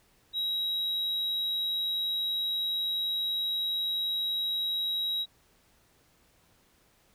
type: tone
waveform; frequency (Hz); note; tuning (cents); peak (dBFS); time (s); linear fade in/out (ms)
sine; 3843; B7; -48; -25; 0.33-5.26; 50
effects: tanh soft clip ceiling -27 dBFS + pink hiss -65 dBFS RMS until 7.14 s